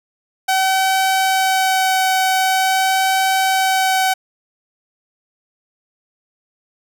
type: tone with vibrato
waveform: sawtooth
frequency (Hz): 760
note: F#5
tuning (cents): +46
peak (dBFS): -10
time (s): 0.48-4.14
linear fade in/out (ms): 10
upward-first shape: sine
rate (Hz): 0.45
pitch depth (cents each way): 9
effects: none